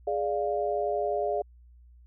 sine chord, D diminished, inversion second, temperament equal, 415.3 / 587.3 / 698.5 Hz, Ab4 / D5 / F5, 0 / 0 / 0 cents, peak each -30 dBFS, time 0.07-1.42 s, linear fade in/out 5 ms, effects added 60 Hz sine -51 dBFS peak until 2.06 s

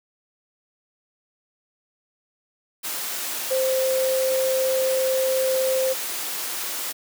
sine tone in noise, 523.3 Hz, C5, in tune, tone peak -19 dBFS, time 3.5-5.94 s, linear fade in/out 20 ms, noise white, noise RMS -29 dBFS, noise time 2.83-6.93 s, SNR +7 dB, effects high-pass 300 Hz 12 dB/octave

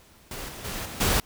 pink noise with level steps, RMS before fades -36 / -40 / -33 / -38 / -23 dBFS, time 0.31-1.2 s, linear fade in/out 2 ms, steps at 0.48 / 0.64 / 0.85 / 1 s, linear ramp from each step 10 ms, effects pink hiss -55 dBFS RMS until 1.25 s

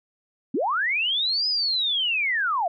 sine linear two-way sweep, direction up then down, 207.7 to 5080 to 640 Hz, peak -21 dBFS, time 0.54-2.68 s, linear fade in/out 5 ms, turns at 1.48 s, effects none

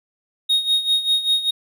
triangle tone with tremolo, 3734 Hz, A#7, 2 cents sharp, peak -12 dBFS, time 0.49-1.51 s, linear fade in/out 10 ms, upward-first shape sine, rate 5.1 Hz, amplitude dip 75%, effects none

